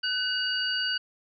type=tone cluster; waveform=sine; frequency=1505 / 2877 / 4611 Hz; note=F#6 / F#7 / D8; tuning=+29 / -49 / -33 cents; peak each=-30 dBFS; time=0.03-0.98 s; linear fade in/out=10 ms; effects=none